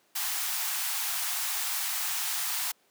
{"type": "high-pass noise", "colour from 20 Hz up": "white", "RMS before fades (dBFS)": -31, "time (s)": [0.15, 2.72], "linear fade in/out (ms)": 10, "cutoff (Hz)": 700, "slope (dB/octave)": 96, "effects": ["pink hiss -66 dBFS RMS until 2.9 s", "high-pass 300 Hz 12 dB/octave"]}